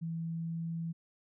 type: tone with pitch glide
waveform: sine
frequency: 164.81 to 165.76 Hz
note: E3 to E3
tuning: 0 to +10 cents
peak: -34 dBFS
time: 0.01-0.93 s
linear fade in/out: 20 ms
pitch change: +10 cents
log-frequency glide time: 0.17-0.66 s
effects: none

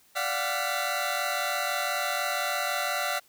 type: tone cluster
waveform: 25% pulse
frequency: 587 / 705 / 749 / 1364 / 1984 Hz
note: D5 / F5 / F#5 / F6 / B6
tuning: -1 / +16 / +21 / -41 / +7 cents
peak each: -30 dBFS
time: 0.15-3.2 s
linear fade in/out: 20 ms
effects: white hiss -61 dBFS RMS until 3.28 s

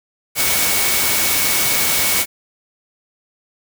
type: tone in noise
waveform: sine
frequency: 2232 Hz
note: C#7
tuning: 11 cents sharp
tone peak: -25 dBFS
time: 0.35-2.26 s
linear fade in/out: 50 ms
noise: white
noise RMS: -17 dBFS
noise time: 0.35-2.26 s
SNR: -11 dB
effects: none

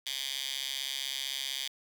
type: tone with high-pass filter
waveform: 10% pulse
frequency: 135.7 Hz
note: C#3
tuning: 36 cents flat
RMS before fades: -36 dBFS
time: 0.06-1.68 s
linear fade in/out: 5 ms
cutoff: 3300 Hz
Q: 2.6
effects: none

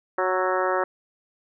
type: harmonic tone with a mistuned harmonic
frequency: 184.9 Hz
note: F#3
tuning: 1 cent flat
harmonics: 2 / 3 / 4 / 5 / 6 / 7 / 8 / 9 / 10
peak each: -27 / -26 / -30 / -30 / -30 / -29 / -35 / -34 / -36 dBFS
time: 0.18-0.84 s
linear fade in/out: 2 ms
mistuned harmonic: 7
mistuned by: +32 cents
effects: none

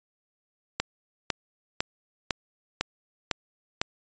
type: click train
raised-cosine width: 0.2 ms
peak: -7 dBFS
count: 7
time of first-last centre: 0.8-3.815 s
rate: 1.99 Hz
effects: resampled to 16000 Hz

